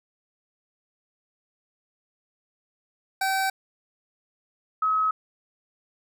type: tone pair in turn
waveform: 25% pulse / sine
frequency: 770 / 1279.4 Hz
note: G5 / D#6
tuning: -31 / +48 cents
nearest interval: major sixth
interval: 879 cents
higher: second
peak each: -19 / -20 dBFS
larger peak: first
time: 3.21-3.5 / 4.82-5.11 s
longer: neither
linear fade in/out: 5 ms
effects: none